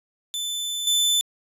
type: tone with level steps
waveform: sawtooth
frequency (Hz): 3520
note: A7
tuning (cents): 0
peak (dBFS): -23 / -15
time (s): 0.34-1.21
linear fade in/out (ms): 0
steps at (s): 0.87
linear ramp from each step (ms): 2
effects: resampled to 32000 Hz